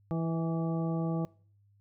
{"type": "harmonic tone with a mistuned harmonic", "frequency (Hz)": 164.81, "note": "E3", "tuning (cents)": 0, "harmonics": [1, 2, 3, 4, 5, 7], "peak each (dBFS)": [-30, -36, -40, -42, -44, -47], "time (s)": [0.11, 1.25], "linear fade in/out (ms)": 0, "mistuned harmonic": 4, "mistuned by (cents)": -24, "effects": ["noise-tail reverb RT60 0.5 s tail -24 dB re dry", "added 101 Hz sine -62 dBFS peak until 1.8 s"]}